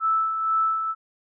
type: tone with tremolo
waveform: sine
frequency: 1315 Hz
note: E6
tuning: 5 cents flat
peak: -18 dBFS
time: 0-0.95 s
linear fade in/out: 50 ms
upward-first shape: sine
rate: 2.1 Hz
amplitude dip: 50%
effects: none